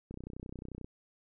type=click train; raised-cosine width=3 ms; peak=-30 dBFS; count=24; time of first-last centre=0.11-0.845 s; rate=31.3 Hz; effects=none